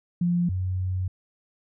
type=tone pair in turn; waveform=sine; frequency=174.61 / 92.5 Hz; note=F3 / F#2; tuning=0 / 0 cents; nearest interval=major seventh; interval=1100 cents; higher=first; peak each=-20 / -24 dBFS; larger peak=first; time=0.21-0.49 / 0.49-1.08 s; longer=second; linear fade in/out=5 ms; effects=none